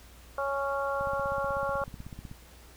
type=harmonic tone; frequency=277.2 Hz; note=C#4; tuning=in tune; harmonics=2 / 3 / 4 / 5; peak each=-31 / -36 / -34 / -35 dBFS; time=0.38-1.84 s; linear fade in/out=2 ms
type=click train; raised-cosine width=5 ms; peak=-29 dBFS; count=22; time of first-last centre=1.01-2.314 s; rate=16.1 Hz
effects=added 60 Hz sine -52 dBFS peak until 2.76 s + pink hiss -55 dBFS RMS until 2.76 s